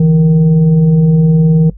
sine tone with frequency modulation, 162.1 Hz, E3, 29 cents flat, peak -5 dBFS, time 0-1.7 s, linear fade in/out 5 ms, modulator 305 Hz, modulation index 0.41, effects noise-tail reverb RT60 0.1 s tail -20 dB re dry + added 50 Hz sine -29 dBFS peak until 1.77 s

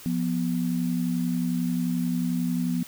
sine tone pair together, 174.61 / 245.9 Hz, F3 / B3, 0 / -7 cents, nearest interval tritone, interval 593 cents, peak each -26 dBFS, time 0.06-2.83 s, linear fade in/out 0 ms, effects white hiss -45 dBFS RMS until 2.87 s

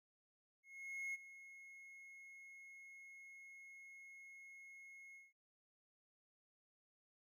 triangle tone with ADSR envelope, 2166 Hz, C#7, 41 cents flat, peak -39 dBFS, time 0.63-5.33 s, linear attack 510 ms, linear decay 25 ms, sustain -15 dB, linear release 180 ms, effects none

